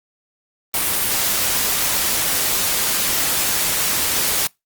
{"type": "noise", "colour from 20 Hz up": "white", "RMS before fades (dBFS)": -19, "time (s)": [0.74, 4.47], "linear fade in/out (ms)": 2, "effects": ["noise-tail reverb RT60 0.2 s tail -26 dB re dry", "Opus 32 kbps"]}